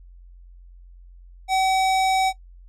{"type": "tone with low-pass filter", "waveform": "square", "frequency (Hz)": 761, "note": "F#5", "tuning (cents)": 48, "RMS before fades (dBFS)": -20, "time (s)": [1.48, 2.33], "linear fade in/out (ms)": 50, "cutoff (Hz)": 9000, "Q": 0.74, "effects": ["noise-tail reverb RT60 0.1 s tail -18 dB re dry", "added 44 Hz sine -43 dBFS peak until 2.68 s"]}